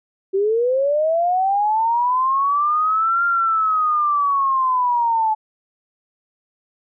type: linear two-way sweep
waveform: sine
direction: up then down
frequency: 377.2 to 1396 to 859 Hz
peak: -15 dBFS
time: 0.33-5.35 s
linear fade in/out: 20 ms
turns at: 3.25 s
effects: none